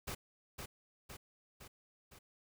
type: noise with echo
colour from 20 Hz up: pink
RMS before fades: -42 dBFS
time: 0.07-0.15 s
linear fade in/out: 10 ms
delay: 510 ms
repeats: 4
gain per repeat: -4 dB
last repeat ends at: 2.19 s
effects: none